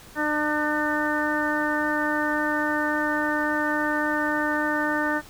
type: harmonic tone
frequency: 300.6 Hz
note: D4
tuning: 40 cents sharp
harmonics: 1 / 2 / 3 / 4 / 5 / 6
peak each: -27 / -30 / -30 / -32 / -29 / -28 dBFS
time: 0.15-5.22 s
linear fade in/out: 50 ms
effects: pink hiss -47 dBFS RMS until 5.29 s